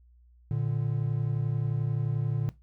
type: tone pair together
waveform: triangle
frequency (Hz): 115.43 / 146.83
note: A#2 / D3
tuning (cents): -17 / 0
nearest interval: major third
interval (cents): 417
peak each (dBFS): -27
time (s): 0.51-2.49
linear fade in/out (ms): 0
effects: noise-tail reverb RT60 0.2 s tail -17 dB re dry + added 60 Hz sine -55 dBFS peak until 2.62 s